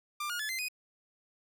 sawtooth tone with pitch steps, 1190 / 1431.6 / 1722.3 / 2072 / 2493 Hz, D6 / F6 / A6 / C7 / D#7, +22 / +42 / -37 / -17 / +3 cents, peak -30 dBFS, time 0.2-0.685 s, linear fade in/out 5 ms, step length 97 ms, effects none

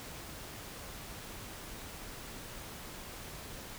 silence, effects pink hiss -46 dBFS RMS until 3.78 s

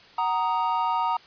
triangle chord, D# minor, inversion first, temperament just, 746.7 / 933.4 / 1244.5 Hz, F#5 / A#5 / D#6, +16 / +2 / 0 cents, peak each -28 / -22 / -27 dBFS, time 0.18-1.17 s, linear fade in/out 5 ms, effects white hiss -51 dBFS RMS until 1.26 s + resampled to 11025 Hz

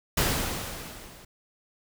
pink noise with level ramp, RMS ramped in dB -23 to -50 dBFS, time 0.17-1.25 s, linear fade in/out 5 ms, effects none

